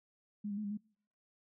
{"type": "tone with pitch steps", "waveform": "sine", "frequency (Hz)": [207.6, 201.3, 212.8, 202.2, 210.2], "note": ["G#3", "G3", "G#3", "G#3", "G#3"], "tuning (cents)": [0, 46, 42, -46, 21], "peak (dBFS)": -36, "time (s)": [0.44, 0.775], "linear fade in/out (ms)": 10, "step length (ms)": 67, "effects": ["noise-tail reverb RT60 0.6 s tail -26 dB re dry"]}